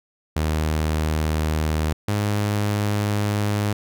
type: tone pair in turn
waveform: sawtooth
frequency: 77.78 / 103.6 Hz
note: D#2 / G#2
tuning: 0 / -4 cents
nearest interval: perfect fourth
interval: 496 cents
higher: second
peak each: -16 dBFS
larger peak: neither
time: 0.36-1.93 / 2.08-3.73 s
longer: second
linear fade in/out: 5 ms
effects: none